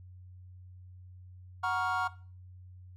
triangle chord, Gb major seventh, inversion none, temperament equal with one note detuned, 740 / 945.3 / 1108.7 / 1396.9 Hz, Gb5 / Bb5 / Db6 / F6, 0 / +24 / 0 / 0 cents, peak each -32 dBFS, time 1.63-2.08 s, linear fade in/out 10 ms, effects noise-tail reverb RT60 0.4 s tail -18 dB re dry + added 91 Hz sine -48 dBFS peak until 2.96 s

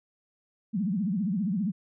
sine tone with vibrato, 196 Hz, G3, in tune, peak -25 dBFS, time 0.73-1.72 s, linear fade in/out 20 ms, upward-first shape triangle, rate 15 Hz, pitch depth 290 cents each way, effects none

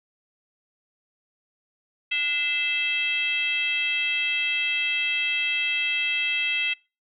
sine tone with frequency modulation, 2637 Hz, E7, in tune, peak -22 dBFS, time 2.11-6.74 s, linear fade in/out 10 ms, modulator 593 Hz, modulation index 1, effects noise-tail reverb RT60 0.3 s tail -25 dB re dry

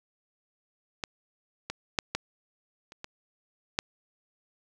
clicks, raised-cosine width 0.2 ms, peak -14 / -16 / -7 / -11 / -29 / -21 / -8 dBFS, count 7, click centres 1.038 / 1.7 / 1.988 / 2.15 / 2.921 / 3.044 / 3.789 s, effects none

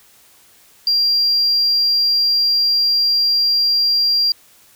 sine tone, 4760 Hz, D8, 22 cents sharp, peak -11 dBFS, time 0.87-4.32 s, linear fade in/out 2 ms, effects tanh soft clip ceiling -10 dBFS + white hiss -50 dBFS RMS until 4.75 s

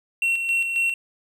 triangle tone with tremolo, 2724 Hz, F7, 44 cents flat, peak -17 dBFS, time 0.22-0.94 s, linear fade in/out 2 ms, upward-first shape square, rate 3.7 Hz, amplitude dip 45%, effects none

